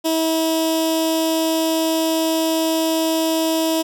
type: tone with notch filter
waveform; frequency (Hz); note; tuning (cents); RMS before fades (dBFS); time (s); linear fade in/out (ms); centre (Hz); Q
15% pulse; 322.5; E4; -38; -19; 0.04-3.83; 20; 1400; 0.7
effects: none